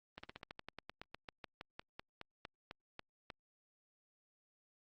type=slowing click train; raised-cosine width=0.3 ms; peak=-30 dBFS; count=22; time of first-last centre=0.18-3.302 s; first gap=55 ms; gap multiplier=1.09; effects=Opus 24 kbps